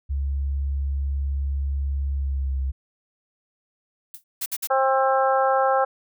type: tone with pitch glide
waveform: sine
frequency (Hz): 69.3 to 66.67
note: C#2 to C2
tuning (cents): 0 to +33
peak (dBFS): -22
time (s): 0.09-2.72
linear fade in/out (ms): 20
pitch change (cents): -67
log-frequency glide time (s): 2.13-2.6
type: noise with exponential decay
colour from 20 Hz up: violet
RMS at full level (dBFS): -33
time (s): 4.14-4.24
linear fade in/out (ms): 2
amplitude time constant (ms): 20
type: noise bursts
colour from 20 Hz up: blue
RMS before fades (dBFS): -27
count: 3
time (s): 4.41-4.673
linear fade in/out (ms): 10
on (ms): 51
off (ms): 55
type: harmonic tone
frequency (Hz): 266.1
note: C4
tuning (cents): +29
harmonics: 2 / 3 / 4 / 5 / 6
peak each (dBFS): -21 / -21 / -27 / -25 / -32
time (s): 4.7-5.85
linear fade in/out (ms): 10
effects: none